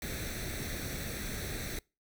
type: noise with comb filter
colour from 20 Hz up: pink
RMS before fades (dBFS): -38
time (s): 0.02-1.79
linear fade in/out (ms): 2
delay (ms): 0.5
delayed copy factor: +0.7
effects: noise-tail reverb RT60 0.3 s tail -26 dB re dry